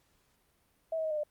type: tone with pitch steps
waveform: sine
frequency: 649 / 638 / 629 / 609 / 598 Hz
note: E5 / D#5 / D#5 / D#5 / D5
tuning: -27 / +43 / +19 / -37 / +31 cents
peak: -30 dBFS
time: 0.92-1.235 s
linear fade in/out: 5 ms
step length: 63 ms
effects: pink hiss -71 dBFS RMS until 1.3 s + Opus 48 kbps